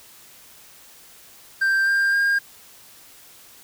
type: tone with pitch steps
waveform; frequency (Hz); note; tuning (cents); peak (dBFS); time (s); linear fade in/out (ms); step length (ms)
triangle; 1576 / 1594.3 / 1612.8; G6 / G6 / G6; +9 / +29 / +49; -15; 1.61-2.39; 10; 260
effects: white hiss -48 dBFS RMS until 3.63 s